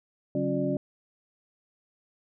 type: tone cluster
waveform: sine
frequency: 143.2 / 187.9 / 274.9 / 357.6 / 595 Hz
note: D3 / F#3 / C#4 / F4 / D5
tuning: -43 / +27 / -14 / +41 / +22 cents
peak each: -33 / -32 / -29 / -33 / -31 dBFS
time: 0.35-0.77 s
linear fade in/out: 2 ms
effects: none